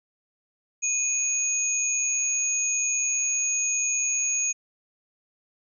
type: tone pair together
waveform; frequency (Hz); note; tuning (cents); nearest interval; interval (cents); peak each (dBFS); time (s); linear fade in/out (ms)
sine; 2489 / 6645; D#7 / G#8; 0 / 0; octave + perfect fourth; 1700; -31 / -23; 0.82-4.53; 20
effects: none